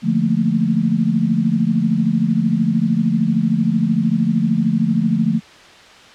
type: chord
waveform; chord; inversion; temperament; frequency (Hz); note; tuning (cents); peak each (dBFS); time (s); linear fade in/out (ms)
sine; Bb major seventh; first; equal; 146.83 / 174.61 / 220 / 233.1; D3 / F3 / A3 / Bb3; 0 / 0 / 0 / 0; -23 / -19 / -17 / -21; 0.02-5.41; 50
effects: white hiss -42 dBFS RMS until 6.14 s + low-pass 4000 Hz 12 dB/octave